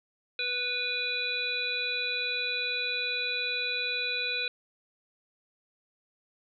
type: harmonic tone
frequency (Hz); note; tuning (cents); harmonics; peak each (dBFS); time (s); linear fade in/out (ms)
493.9; B4; 0; 1 / 3 / 5 / 7 / 8; -41 / -38 / -31 / -41 / -33; 0.39-4.48; 2
effects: none